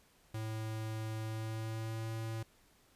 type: tone with pitch glide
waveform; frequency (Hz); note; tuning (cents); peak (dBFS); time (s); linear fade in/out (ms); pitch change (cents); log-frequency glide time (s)
square; 110 to 112.18; A2 to A2; 0 to +34; -38; 0.34-2.43; 5; +34; 1.21-2.07
effects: pink hiss -67 dBFS RMS until 2.95 s + resampled to 32000 Hz